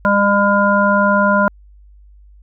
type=harmonic tone; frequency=202 Hz; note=G#3; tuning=48 cents flat; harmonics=1 / 3 / 5 / 7; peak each=-16 / -16 / -16 / -16 dBFS; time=0.05-1.48 s; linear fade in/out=0 ms; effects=added 50 Hz sine -41 dBFS peak until 2.42 s